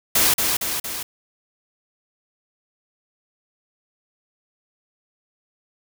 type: noise with echo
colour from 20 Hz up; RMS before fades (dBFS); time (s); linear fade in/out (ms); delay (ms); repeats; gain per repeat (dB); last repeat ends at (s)
white; -17; 0.15-0.34; 5; 230; 3; -4; 1.03
effects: none